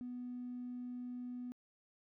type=tone; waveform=triangle; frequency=246.9 Hz; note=B3; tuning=in tune; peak=-38 dBFS; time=0.01-1.52 s; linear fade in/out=0 ms; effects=tanh soft clip ceiling -39 dBFS